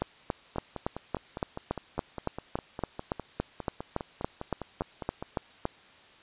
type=two click trains; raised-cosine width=1 ms; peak=-21 / -14 dBFS; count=24 / 21; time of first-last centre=0.56-5.225 / 0.02-5.654 s; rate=4.93 / 3.55 Hz; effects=white hiss -55 dBFS RMS until 6.22 s + resampled to 8000 Hz